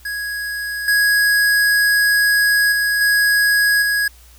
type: tone with level steps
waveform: square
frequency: 1661.2 Hz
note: G#6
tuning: in tune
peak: -23 / -13 / -16 / -13 / -16 dBFS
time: 0.05-4.08 s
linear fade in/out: 5 ms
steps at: 0.88 / 2.72 / 3.01 / 3.82 s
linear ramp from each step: 2 ms
effects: added 60 Hz sine -44 dBFS peak until 4.38 s + white hiss -49 dBFS RMS until 4.38 s